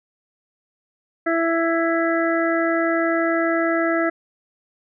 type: harmonic tone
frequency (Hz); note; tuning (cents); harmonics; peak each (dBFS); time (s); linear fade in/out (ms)
331.7; E4; +11; 1 / 2 / 4 / 5 / 6; -21 / -22 / -26 / -27 / -28; 1.26-4.1; 10
effects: none